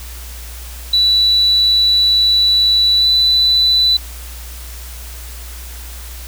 sine tone with pitch glide, 3951 to 3983 Hz, B7 to B7, 0 to +14 cents, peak -9 dBFS, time 0.93-3.97 s, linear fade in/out 5 ms, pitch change +14 cents, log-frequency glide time 2.97-3.07 s, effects added 60 Hz sine -29 dBFS peak until 6.27 s + white hiss -35 dBFS RMS until 6.27 s

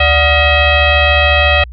sine tone with frequency modulation, 1246 Hz, D#6, 2 cents sharp, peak -7 dBFS, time 0-1.64 s, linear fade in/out 5 ms, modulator 660 Hz, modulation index 2.9, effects added 60 Hz sine -27 dBFS peak until 1.72 s

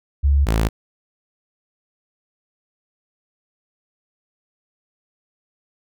sine / sawtooth tone pair in turn, 70.4 / 55.05 Hz, C#2 / A1, +27 / +2 cents, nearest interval major third, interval 425 cents, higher first, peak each -12 dBFS, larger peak neither, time 0.23-0.46 / 0.46-0.69 s, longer neither, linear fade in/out 20 ms, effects none

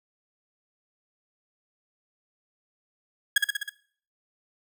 30% pulse tone with echo, 1658 Hz, G#6, 3 cents flat, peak -13 dBFS, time 3.36-3.38 s, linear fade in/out 5 ms, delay 63 ms, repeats 5, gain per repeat -3 dB, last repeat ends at 3.695 s, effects noise-tail reverb RT60 0.5 s tail -18 dB re dry

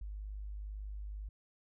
sine tone, 51 Hz, G#1, 31 cents flat, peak -40 dBFS, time 0.01-1.29 s, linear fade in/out 5 ms, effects none

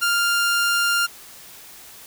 sawtooth tone, 1398 Hz, F6, 1 cent sharp, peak -14 dBFS, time 0.01-1.07 s, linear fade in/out 20 ms, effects white hiss -43 dBFS RMS until 2.06 s

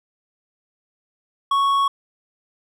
triangle tone with hard clipping, 1108.7 Hz, C#6, in tune, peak -17 dBFS, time 1.51-1.88 s, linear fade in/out 5 ms, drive 9 dB, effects none

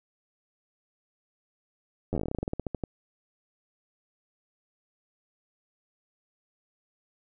slowing click train, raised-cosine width 2 ms, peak -17 dBFS, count 20, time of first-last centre 2.13-2.837 s, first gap 10 ms, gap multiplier 1.13, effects none

